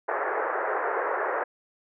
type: band-pass noise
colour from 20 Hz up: pink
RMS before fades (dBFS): -28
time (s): 0.08-1.44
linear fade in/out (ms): 10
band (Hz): 400 to 1800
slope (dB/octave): 48
effects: none